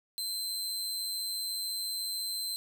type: tone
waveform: sawtooth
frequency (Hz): 4098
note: C8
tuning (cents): -37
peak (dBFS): -30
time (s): 0.18-2.56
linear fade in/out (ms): 0
effects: none